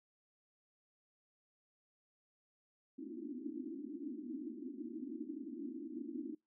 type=band-pass noise; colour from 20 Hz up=white; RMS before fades=-45 dBFS; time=2.98-6.35 s; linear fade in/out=5 ms; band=230 to 340 Hz; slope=96 dB/octave; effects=noise-tail reverb RT60 0.2 s tail -26 dB re dry